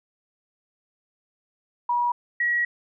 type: tone pair in turn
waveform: sine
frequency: 964 / 1914.1 Hz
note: B5 / A#6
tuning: -42 / +45 cents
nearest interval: octave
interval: 1187 cents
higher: second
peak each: -20 dBFS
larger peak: neither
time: 1.89-2.12 / 2.4-2.65 s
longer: second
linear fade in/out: 5 ms
effects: none